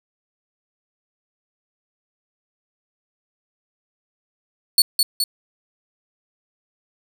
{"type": "tone with echo", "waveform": "sawtooth", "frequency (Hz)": 4423, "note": "C#8", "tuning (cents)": -5, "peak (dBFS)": -7, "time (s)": [4.78, 4.82], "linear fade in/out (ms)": 2, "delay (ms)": 210, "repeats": 2, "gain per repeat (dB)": -4, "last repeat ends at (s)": 5.24, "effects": []}